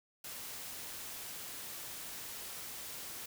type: noise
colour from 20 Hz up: white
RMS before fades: -45 dBFS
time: 0.24-3.26 s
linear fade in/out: 5 ms
effects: none